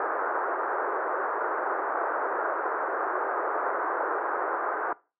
white band-pass noise, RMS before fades -29 dBFS, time 0-4.93 s, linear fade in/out 2 ms, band 350 to 1500 Hz, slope 48 dB/octave, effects noise-tail reverb RT60 0.3 s tail -21 dB re dry

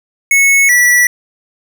square tone pair in turn, 2200 / 1952.6 Hz, C#7 / B6, -14 / -20 cents, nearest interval major second, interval 206 cents, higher first, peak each -7 dBFS, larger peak neither, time 0.31-0.69 / 0.69-1.07 s, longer neither, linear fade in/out 2 ms, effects none

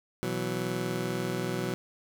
20% pulse chord, B suspended fourth, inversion none, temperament just, 123.47 / 164.63 / 185.21 Hz, B2 / E3 / F#3, 0 / -2 / +2 cents, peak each -30 / -31 / -29 dBFS, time 0.23-1.74 s, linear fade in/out 0 ms, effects none

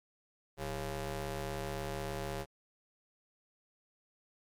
15% pulse ring-modulated tone, 145.9 Hz, D3, 11 cents flat, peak -27 dBFS, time 0.57-2.46 s, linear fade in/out 50 ms, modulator 257 Hz, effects MP3 96 kbps

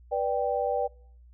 sine chord, G major, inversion first, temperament just, 490 / 588 / 784 Hz, B4 / D5 / G5, -14 / +2 / 0 cents, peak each -29 dBFS, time 0.11-0.88 s, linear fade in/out 20 ms, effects noise-tail reverb RT60 0.6 s tail -25 dB re dry + added 60 Hz sine -50 dBFS peak until 1.33 s

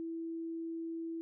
sine tone, 329.6 Hz, E4, in tune, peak -37 dBFS, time 0-1.21 s, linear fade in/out 0 ms, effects none

